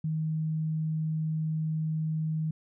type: tone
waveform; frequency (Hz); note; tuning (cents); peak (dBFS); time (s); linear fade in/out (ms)
sine; 157.4; D#3; +20; -27; 0.04-2.51; 5
effects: none